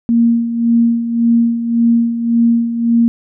sine tone with tremolo, 233.1 Hz, A#3, in tune, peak -7 dBFS, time 0.09-3.08 s, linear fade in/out 0 ms, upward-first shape sine, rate 1.8 Hz, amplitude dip 65%, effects none

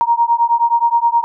sine beating tone pair, 932.3 / 941.8 Hz, A#5 / A#5, 0 / +18 cents, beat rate 9.5 Hz, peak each -14 dBFS, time 0.01-1.24 s, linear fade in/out 0 ms, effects none

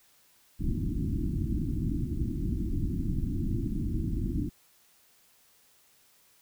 pink low-pass noise, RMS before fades -30 dBFS, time 0.59-4.5 s, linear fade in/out 20 ms, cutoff 340 Hz, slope 96 dB/octave, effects white hiss -63 dBFS RMS until 6.41 s

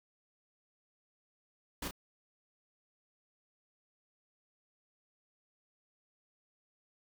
pink noise with echo, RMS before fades -39 dBFS, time 1.82-1.88 s, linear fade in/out 5 ms, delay 31 ms, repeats 1, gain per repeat -5 dB, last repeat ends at 1.911 s, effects none

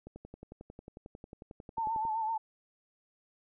click train, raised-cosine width 2 ms, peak -33 dBFS, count 23, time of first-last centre 0.07-2.052 s, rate 11.1 Hz
sine tone with vibrato, 886 Hz, A5, 12 cents sharp, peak -30 dBFS, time 1.77-2.38 s, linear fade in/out 10 ms, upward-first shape sine, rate 7.8 Hz, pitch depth 55 cents each way
effects none

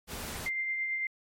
pink noise, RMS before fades -39 dBFS, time 0.07-0.5 s, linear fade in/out 50 ms
sine tone with tremolo, 2093 Hz, C7, in tune, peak -28 dBFS, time 0.46-1.07 s, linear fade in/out 2 ms, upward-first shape triangle, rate 9 Hz, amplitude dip 35%
effects MP3 64 kbps

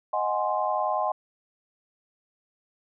sine chord, Ab dominant seventh, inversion second, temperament equal, 622.3 / 740 / 830.6 / 1046.5 Hz, Eb5 / Gb5 / Ab5 / C6, 0 / 0 / 0 / 0 cents, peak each -29 dBFS, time 0.13-1.12 s, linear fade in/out 5 ms, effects none

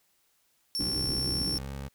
40% pulse tone, 5440 Hz, F8, 46 cents flat, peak -28 dBFS, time 0.75-1.58 s, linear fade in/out 0 ms
20% pulse tone with pitch glide, 64 to 68.59 Hz, C2 to C#2, -38 to -18 cents, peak -31 dBFS, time 0.79-1.89 s, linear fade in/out 20 ms, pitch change +120 cents, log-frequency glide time 1.48-1.7 s
white low-pass noise, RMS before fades -37 dBFS, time 0.79-1.58 s, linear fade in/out 10 ms, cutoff 370 Hz, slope 48 dB/octave
effects white hiss -70 dBFS RMS until 1.94 s

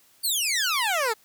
15% pulse exponential sweep, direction down, 4647 to 418.1 Hz, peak -16 dBFS, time 0.23-1.14 s, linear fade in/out 20 ms, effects white hiss -59 dBFS RMS until 1.24 s + high-pass 60 Hz 12 dB/octave

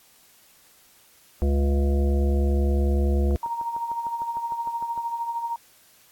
harmonic tone, 70.3 Hz, C#2, 25 cents sharp, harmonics 1 / 3 / 5 / 7 / 9 / 10, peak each -19 / -29 / -30 / -33 / -39 / -41 dBFS, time 1.42-3.36 s, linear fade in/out 0 ms
click train, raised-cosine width 1 ms, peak -28 dBFS, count 12, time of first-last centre 3.31-4.977 s, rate 6.6 Hz
sine tone with tremolo, 932.3 Hz, A#5, in tune, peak -23 dBFS, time 3.43-5.56 s, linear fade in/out 2 ms, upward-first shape triangle, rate 13 Hz, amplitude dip 65%
effects white hiss -56 dBFS RMS until 6.11 s + AAC 64 kbps

